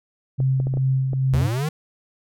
sine tone with tremolo, 132.4 Hz, C3, 21 cents sharp, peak -16 dBFS, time 0.38-1.49 s, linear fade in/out 20 ms, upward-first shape sine, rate 2.4 Hz, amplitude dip 40%
clicks, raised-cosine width 2 ms, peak -18 dBFS, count 8, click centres 0.403 / 0.601 / 0.67 / 0.739 / 0.772 / 1.133 / 1.347 / 1.414 s
square linear sweep, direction up, 66.4 to 161 Hz, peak -22 dBFS, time 1.33-1.69 s, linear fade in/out 5 ms
effects none

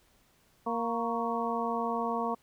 harmonic tone with a mistuned harmonic, 233.1 Hz, A#3, in tune, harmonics 1 / 2 / 3 / 4 / 5, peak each -35 / -35 / -35 / -35 / -35 dBFS, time 0.66-2.35 s, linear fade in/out 10 ms, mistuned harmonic 5, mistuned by -79 cents, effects pink hiss -66 dBFS RMS until 2.42 s

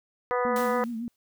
harmonic tone, 247 Hz, B3, in tune, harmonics 2 / 3 / 4 / 5 / 6 / 7 / 8, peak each -26 / -33 / -31 / -31 / -40 / -39 / -39 dBFS, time 0.31-0.84 s, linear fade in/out 0 ms
sine tone with vibrato, 231 Hz, A#3, 16 cents flat, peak -30 dBFS, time 0.45-1.08 s, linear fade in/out 0 ms, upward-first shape triangle, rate 7.2 Hz, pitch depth 92 cents each way
white noise with exponential decay, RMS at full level -37 dBFS, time 0.56-1.16 s, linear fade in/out 1 ms, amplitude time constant 130 ms
effects none

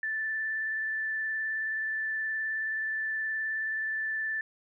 sine tone with vibrato, 1760 Hz, A6, in tune, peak -29 dBFS, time 0.03-4.41 s, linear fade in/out 2 ms, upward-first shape square, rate 19 Hz, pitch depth 10 cents each way, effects none

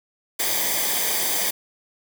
white noise with comb filter, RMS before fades -23 dBFS, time 0.39-1.51 s, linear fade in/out 10 ms, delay 0.73 ms, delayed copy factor -0.7, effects none

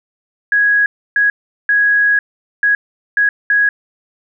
sine tone bursts at uneven times, 1661.2 Hz, G#6, in tune, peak -9 dBFS, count 6, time 0.52-0.86 / 1.16-1.3 / 1.69-2.19 / 2.63-2.75 / 3.17-3.29 / 3.5-3.69 s, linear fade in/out 2 ms, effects none

